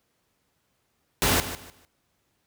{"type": "noise with echo", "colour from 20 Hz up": "pink", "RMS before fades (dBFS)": -21, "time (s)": [1.22, 1.4], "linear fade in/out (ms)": 0, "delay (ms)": 150, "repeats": 3, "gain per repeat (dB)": -12, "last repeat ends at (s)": 1.85, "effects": ["pink hiss -72 dBFS RMS until 2.46 s", "high-pass 60 Hz 12 dB/octave"]}